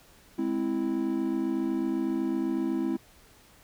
triangle chord, Ab augmented, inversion none, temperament equal, 207.7 / 261.6 / 329.6 Hz, Ab3 / C4 / E4, 0 / 0 / 0 cents, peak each -32 / -28 / -27 dBFS, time 0.38-2.97 s, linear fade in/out 10 ms, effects pink hiss -57 dBFS RMS until 3.63 s

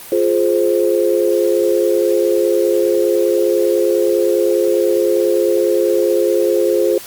sine chord, F minor, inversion none, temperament just, 349.2 / 419.1 / 523.8 Hz, F4 / Ab4 / C5, 0 / +16 / +2 cents, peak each -16 dBFS, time 0.12-6.98 s, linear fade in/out 2 ms, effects white hiss -34 dBFS RMS until 7.06 s + Opus 32 kbps

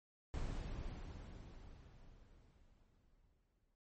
brown noise with exponential decay, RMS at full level -40 dBFS, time 0.34-3.75 s, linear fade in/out 0 ms, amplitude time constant 740 ms, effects MP3 32 kbps

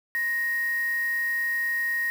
sine tone with quantisation, 1872 Hz, A#6, 7 cents sharp, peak -24 dBFS, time 0.15-2.1 s, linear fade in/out 0 ms, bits 6, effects none

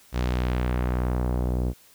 sawtooth tone with low-pass filter sweep, 61.74 Hz, B1, in tune, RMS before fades -25 dBFS, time 0.12-1.74 s, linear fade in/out 50 ms, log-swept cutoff 5800 to 460 Hz, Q 0.89, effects white hiss -55 dBFS RMS until 1.94 s

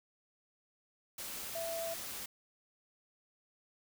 sine tone in noise, 665 Hz, E5, 15 cents sharp, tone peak -37 dBFS, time 1.55-1.94 s, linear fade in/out 5 ms, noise white, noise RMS -43 dBFS, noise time 1.18-2.26 s, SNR +3 dB, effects none

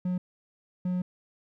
triangle tone bursts at uneven times, 181 Hz, F#3, 38 cents flat, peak -24 dBFS, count 2, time 0.05-0.18 / 0.85-1.02 s, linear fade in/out 5 ms, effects none

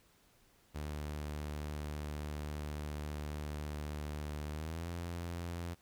sawtooth tone with pitch glide, 74.7 to 85.81 Hz, D2 to F2, +30 to -30 cents, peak -35 dBFS, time 0.74-5.75 s, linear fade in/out 20 ms, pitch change +240 cents, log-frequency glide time 4.5-4.88 s, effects pink hiss -68 dBFS RMS until 5.81 s

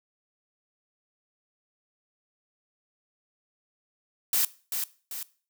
blue noise with echo, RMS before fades -24 dBFS, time 4.33-4.45 s, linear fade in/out 2 ms, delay 390 ms, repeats 2, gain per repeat -6 dB, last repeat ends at 5.23 s, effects noise-tail reverb RT60 0.4 s tail -19 dB re dry

